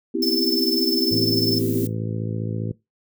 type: chord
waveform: sine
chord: C major seventh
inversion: third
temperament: equal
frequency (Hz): 246.9 / 261.6 / 329.6 / 392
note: B3 / C4 / E4 / G4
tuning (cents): 0 / 0 / 0 / 0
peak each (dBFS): -27 / -27 / -24 / -26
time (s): 0.14-1.86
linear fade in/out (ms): 10
type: noise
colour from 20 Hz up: violet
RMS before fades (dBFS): -34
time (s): 0.22-1.87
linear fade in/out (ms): 2
type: tone with tremolo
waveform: sine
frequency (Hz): 5274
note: E8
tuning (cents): 0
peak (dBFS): -18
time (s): 0.22-1.59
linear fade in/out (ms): 10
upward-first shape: sine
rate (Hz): 20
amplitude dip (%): 80
type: harmonic tone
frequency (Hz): 55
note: A1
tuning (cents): 0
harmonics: 2 / 3 / 4 / 5 / 6 / 7 / 8 / 9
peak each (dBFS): -26 / -31 / -33 / -37 / -37 / -37 / -42 / -38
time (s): 1.11-2.72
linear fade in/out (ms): 5
effects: noise-tail reverb RT60 0.2 s tail -20 dB re dry